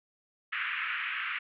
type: band-pass noise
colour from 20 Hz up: pink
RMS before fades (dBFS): -34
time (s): 0.52-1.39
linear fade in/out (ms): 10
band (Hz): 1300 to 2800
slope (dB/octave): 48
effects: none